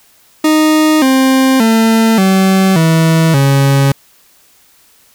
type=tone with pitch steps; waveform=40% pulse; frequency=310 / 263.7 / 224.3 / 190.83 / 162.33 / 138.09 Hz; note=D#4 / C4 / A3 / G3 / E3 / C#3; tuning=-6 / +14 / +34 / -46 / -26 / -6 cents; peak=-6 dBFS; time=0.44-3.92 s; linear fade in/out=5 ms; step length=580 ms; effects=white hiss -48 dBFS RMS until 5.14 s